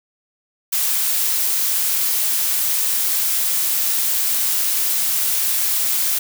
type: noise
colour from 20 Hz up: blue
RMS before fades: -19 dBFS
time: 0.72-6.19 s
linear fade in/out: 10 ms
effects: none